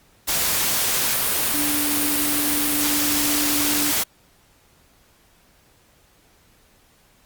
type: tone in noise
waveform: sine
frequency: 293.7 Hz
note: D4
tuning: in tune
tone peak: -25 dBFS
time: 1.53-3.92 s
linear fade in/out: 20 ms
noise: white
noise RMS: -21 dBFS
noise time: 0.27-4.04 s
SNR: -7 dB
effects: pink hiss -57 dBFS RMS until 7.25 s + Opus 48 kbps